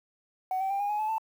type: tone with pitch steps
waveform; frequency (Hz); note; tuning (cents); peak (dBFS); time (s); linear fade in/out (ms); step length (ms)
sine; 750 / 771.1 / 792.8 / 815.1 / 838 / 861.5 / 885.7; F#5 / G5 / G5 / G#5 / G#5 / A5 / A5; +23 / -29 / +19 / -33 / +15 / -37 / +11; -25; 0.51-1.182; 2; 96
effects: tanh soft clip ceiling -24 dBFS + 9-bit